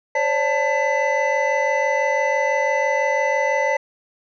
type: tone cluster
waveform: triangle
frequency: 532 / 578 / 888 / 2009 Hz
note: C5 / D5 / A5 / B6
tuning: +29 / -28 / +16 / +29 cents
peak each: -21 dBFS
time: 0.15-3.77 s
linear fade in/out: 5 ms
effects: resampled to 16000 Hz